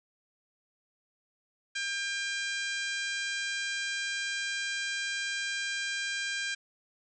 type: harmonic tone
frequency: 799 Hz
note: G5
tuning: 33 cents sharp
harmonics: 2 / 3 / 4 / 5 / 6 / 7 / 8 / 9 / 10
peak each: -34 / -38 / -40 / -42 / -44 / -45 / -46 / -47 / -48 dBFS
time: 1.75-6.55 s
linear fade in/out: 10 ms
effects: none